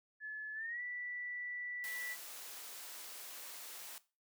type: tone with pitch glide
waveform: sine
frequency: 1720 to 1964.4 Hz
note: A6 to B6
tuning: -40 to -10 cents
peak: -40 dBFS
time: 0.2-2.17 s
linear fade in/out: 50 ms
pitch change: +230 cents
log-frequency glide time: 0.54-0.81 s
type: noise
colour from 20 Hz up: white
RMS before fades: -49 dBFS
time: 1.84-3.98 s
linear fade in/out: 0 ms
effects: noise-tail reverb RT60 0.3 s tail -17 dB re dry + high-pass 400 Hz 12 dB/octave